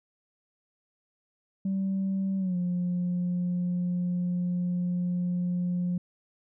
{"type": "tone with pitch glide", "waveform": "sine", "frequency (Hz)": [192.8, 177.82], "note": ["G3", "F3"], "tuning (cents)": [-28, 31], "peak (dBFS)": -24, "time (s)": [1.65, 5.98], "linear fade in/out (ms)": 5, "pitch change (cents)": -141, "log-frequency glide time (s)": [2.38, 2.56], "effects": ["tanh soft clip ceiling -23 dBFS"]}